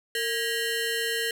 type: ring-modulated tone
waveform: 20% pulse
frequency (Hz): 1178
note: D6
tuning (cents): +5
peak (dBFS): -18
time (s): 0.15-1.31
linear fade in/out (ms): 2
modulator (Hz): 721
effects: none